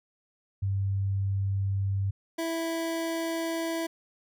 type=tone pair in turn; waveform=sine / 25% pulse; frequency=98 / 329.6 Hz; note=G2 / E4; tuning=0 / 0 cents; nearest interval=octave + major sixth; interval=2100 cents; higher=second; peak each=-25 dBFS; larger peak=neither; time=0.62-2.11 / 2.38-3.87 s; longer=neither; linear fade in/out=10 ms; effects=none